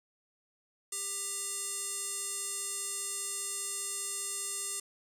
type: tone with band-pass filter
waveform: square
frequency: 397.5 Hz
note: G4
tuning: 24 cents sharp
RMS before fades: -37 dBFS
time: 0.92-4.8 s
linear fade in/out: 5 ms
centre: 8500 Hz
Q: 3.7
effects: none